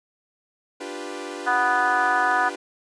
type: chord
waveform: sawtooth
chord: G dominant seventh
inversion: second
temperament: equal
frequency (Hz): 293.7 / 349.2 / 392 / 493.9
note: D4 / F4 / G4 / B4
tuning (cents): 0 / 0 / 0 / 0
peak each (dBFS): -33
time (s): 0.8-2.56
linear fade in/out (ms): 10
type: harmonic tone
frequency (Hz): 246.9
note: B3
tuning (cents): 0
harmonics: 3 / 4 / 5 / 6 / 7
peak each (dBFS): -23 / -24 / -26 / -24 / -27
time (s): 1.46-2.5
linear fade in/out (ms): 20
effects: resampled to 22050 Hz